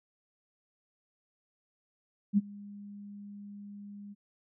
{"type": "tone with ADSR envelope", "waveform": "sine", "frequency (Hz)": 203.3, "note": "G#3", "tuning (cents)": -37, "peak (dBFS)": -19, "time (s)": [2.33, 4.15], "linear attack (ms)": 45, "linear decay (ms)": 29, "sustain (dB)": -24, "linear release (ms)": 30, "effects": []}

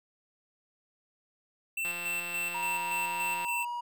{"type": "tone with tremolo", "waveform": "square", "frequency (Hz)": 2682, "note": "E7", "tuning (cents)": 29, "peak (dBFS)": -31, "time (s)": [1.77, 3.65], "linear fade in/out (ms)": 5, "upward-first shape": "square", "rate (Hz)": 3.5, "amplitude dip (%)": 45}
{"type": "click train", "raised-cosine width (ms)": 0.3, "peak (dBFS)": -26, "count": 279, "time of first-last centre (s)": [1.85, 3.448], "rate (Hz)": 174}
{"type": "tone with pitch glide", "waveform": "triangle", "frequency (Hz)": [953, 959.1], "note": ["A#5", "A#5"], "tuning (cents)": [38, 49], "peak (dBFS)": -31, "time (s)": [2.54, 3.81], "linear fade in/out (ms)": 10, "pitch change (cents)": 11, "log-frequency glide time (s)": [3.37, 3.7]}
{"effects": []}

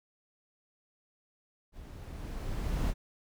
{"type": "noise with level ramp", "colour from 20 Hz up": "brown", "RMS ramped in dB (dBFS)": [-48, -29], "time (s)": [1.72, 2.94], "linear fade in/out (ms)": 50, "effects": []}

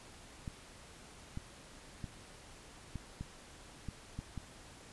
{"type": "clicks", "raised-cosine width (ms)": 5, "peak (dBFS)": -28, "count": 8, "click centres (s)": [0.478, 1.374, 2.042, 2.957, 3.21, 3.887, 4.19, 4.377], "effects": ["pink hiss -55 dBFS RMS until 4.92 s", "resampled to 24000 Hz"]}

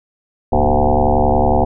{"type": "tone with frequency modulation", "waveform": "sine", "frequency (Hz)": 376.9, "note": "F#4", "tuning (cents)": 32, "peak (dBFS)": -10, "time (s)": [0.52, 1.65], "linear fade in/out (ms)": 10, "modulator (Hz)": 70.9, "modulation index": 6.5, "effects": []}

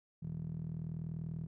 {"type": "tone with band-pass filter", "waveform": "15% pulse", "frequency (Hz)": 40.26, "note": "E1", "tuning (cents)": -40, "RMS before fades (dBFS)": -41, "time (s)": [0.22, 1.47], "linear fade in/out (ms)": 10, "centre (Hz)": 160, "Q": 4.5, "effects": []}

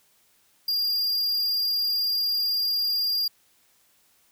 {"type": "tone", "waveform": "square", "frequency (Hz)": 4806, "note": "D8", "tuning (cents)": 39, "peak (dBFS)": -23, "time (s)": [0.68, 3.28], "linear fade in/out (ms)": 5, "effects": ["white hiss -63 dBFS RMS until 4.31 s"]}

